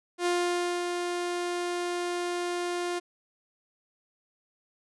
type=tone with ADSR envelope; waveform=sawtooth; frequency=351.8 Hz; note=F4; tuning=13 cents sharp; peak=-20 dBFS; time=0.18-3 s; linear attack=78 ms; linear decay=570 ms; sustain=-5 dB; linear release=20 ms; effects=resampled to 24000 Hz